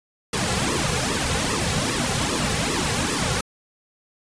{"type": "noise with flanger", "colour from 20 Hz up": "pink", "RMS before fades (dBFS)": -23, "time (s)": [0.33, 3.41], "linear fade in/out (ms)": 5, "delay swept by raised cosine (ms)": [1.3, 3.3], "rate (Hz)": 2.5, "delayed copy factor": -1, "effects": ["resampled to 22050 Hz"]}